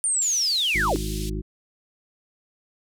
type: linear sweep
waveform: sine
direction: down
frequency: 9120 to 235.9 Hz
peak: -20 dBFS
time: 0.04-0.96 s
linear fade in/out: 0 ms
type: band-pass noise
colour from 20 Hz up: pink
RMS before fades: -38 dBFS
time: 0.21-1.3 s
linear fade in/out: 10 ms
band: 3100 to 13000 Hz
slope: 24 dB/octave
type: harmonic tone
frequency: 52.4 Hz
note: G#1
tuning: 16 cents sharp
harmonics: 1 / 2 / 3 / 4 / 6 / 7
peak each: -28 / -36 / -34 / -36 / -36 / -36 dBFS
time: 0.74-1.42 s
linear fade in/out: 20 ms
effects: none